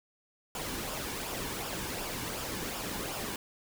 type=noise with flanger; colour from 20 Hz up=pink; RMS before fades=-37 dBFS; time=0.55-3.36 s; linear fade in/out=2 ms; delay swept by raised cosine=0.48 to 1.58 ms; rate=2.7 Hz; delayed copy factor=-0.5; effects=none